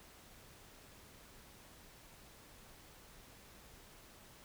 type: silence
effects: pink hiss -59 dBFS RMS until 4.44 s